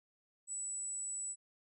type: tone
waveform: sine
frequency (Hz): 7902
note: B8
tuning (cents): 0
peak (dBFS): -38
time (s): 0.47-1.36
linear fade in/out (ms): 50
effects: none